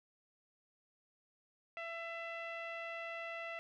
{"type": "tone with low-pass filter", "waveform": "sawtooth", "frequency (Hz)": 669, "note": "E5", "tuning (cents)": 25, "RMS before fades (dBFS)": -44, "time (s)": [1.77, 3.59], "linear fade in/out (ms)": 0, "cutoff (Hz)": 2400, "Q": 5.9, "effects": []}